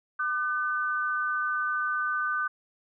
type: tone pair together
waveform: sine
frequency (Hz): 1201.3 / 1514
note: D6 / F#6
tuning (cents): +39 / +39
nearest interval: major third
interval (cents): 400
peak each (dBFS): -29 / -28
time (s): 0.19-2.48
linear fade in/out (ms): 10
effects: none